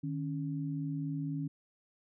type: tone pair together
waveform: sine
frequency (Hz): 153.17 / 277.2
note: D#3 / C#4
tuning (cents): -27 / 0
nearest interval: minor seventh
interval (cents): 1027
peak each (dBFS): -35 / -37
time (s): 0.03-1.48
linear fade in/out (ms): 10
effects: none